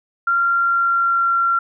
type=tone with pitch glide; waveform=sine; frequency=1382 to 1370.1 Hz; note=F6 to F6; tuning=-19 to -34 cents; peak=-14 dBFS; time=0.27-1.59 s; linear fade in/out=5 ms; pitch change=-15 cents; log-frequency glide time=0.53-1.35 s; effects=none